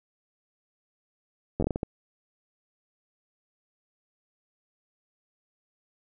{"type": "slowing click train", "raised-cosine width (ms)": 2, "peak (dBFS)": -14, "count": 8, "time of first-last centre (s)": [1.6, 1.831], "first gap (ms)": 10, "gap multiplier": 1.39, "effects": []}